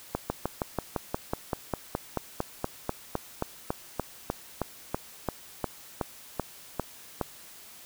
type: slowing click train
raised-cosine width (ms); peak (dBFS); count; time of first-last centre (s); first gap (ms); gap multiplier
1; -13; 28; 0.15-7.213; 150; 1.04
effects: white hiss -49 dBFS RMS until 7.85 s